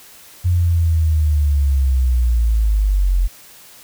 sine linear sweep, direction down, 89.5 to 43.11 Hz, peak -12 dBFS, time 0.44-3.28 s, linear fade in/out 20 ms, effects white hiss -43 dBFS RMS until 3.83 s

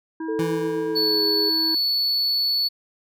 harmonic tone, 322.1 Hz, E4, 40 cents flat, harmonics 1 / 3 / 5, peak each -27 / -37 / -41 dBFS, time 0.2-1.75 s, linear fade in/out 5 ms
sine tone with pitch glide, 442.8 to 413.1 Hz, A4 to G#4, +11 to -9 cents, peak -24 dBFS, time 0.28-1.5 s, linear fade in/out 10 ms, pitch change -120 cents, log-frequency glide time 0.88-1.25 s
25% pulse tone with exponential decay, 165.1 Hz, E3, 3 cents sharp, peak -20 dBFS, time 0.39-1.77 s, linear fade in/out 2 ms, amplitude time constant 300 ms
triangle tone, 4435 Hz, C#8, in tune, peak -18 dBFS, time 0.95-2.69 s, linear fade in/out 20 ms
effects none

